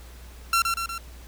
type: tone with echo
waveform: sawtooth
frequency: 1359 Hz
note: F6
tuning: 48 cents flat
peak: -15 dBFS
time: 0.53-0.62 s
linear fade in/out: 2 ms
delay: 120 ms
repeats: 3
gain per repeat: -4 dB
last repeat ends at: 0.98 s
effects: added 60 Hz sine -42 dBFS peak until 1.27 s + pink hiss -50 dBFS RMS until 1.27 s